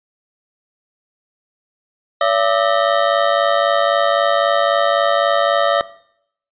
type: ring-modulated tone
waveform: 25% pulse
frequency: 622.3 Hz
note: D#5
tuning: in tune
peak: -6 dBFS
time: 2.21-5.81 s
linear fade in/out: 0 ms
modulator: 51.9 Hz
effects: noise-tail reverb RT60 0.7 s tail -19 dB re dry + resampled to 8000 Hz